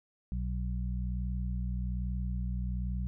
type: harmonic tone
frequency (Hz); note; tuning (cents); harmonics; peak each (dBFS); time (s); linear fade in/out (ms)
61.2; B1; -15; 1 / 2 / 3; -32 / -39 / -39; 0.32-3.07; 0
effects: none